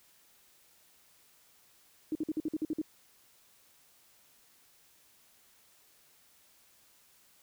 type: tone bursts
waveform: sine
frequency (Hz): 311.1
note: D#4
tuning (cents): 0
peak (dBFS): -29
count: 9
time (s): 2.12-2.816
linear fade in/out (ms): 2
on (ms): 32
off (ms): 51
effects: white hiss -64 dBFS RMS until 7.42 s